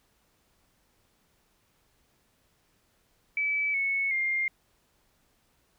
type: tone with pitch steps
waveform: sine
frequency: 2300 / 2205 / 2114 Hz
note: D7 / C#7 / C7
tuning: -37 / -10 / +17 cents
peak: -25 dBFS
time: 3.37-4.48 s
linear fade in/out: 2 ms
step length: 370 ms
effects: pink hiss -69 dBFS RMS until 5.78 s